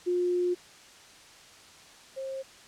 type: tone pair in turn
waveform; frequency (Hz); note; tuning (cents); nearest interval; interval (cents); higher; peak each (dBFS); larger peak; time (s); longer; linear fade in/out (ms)
sine; 356.2 / 533.7; F4 / C5; +34 / +34; perfect fifth; 700; second; -24 / -33; first; 0.06-0.55 / 2.16-2.43; first; 20
effects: white hiss -52 dBFS RMS until 2.67 s + low-pass 7000 Hz 12 dB/octave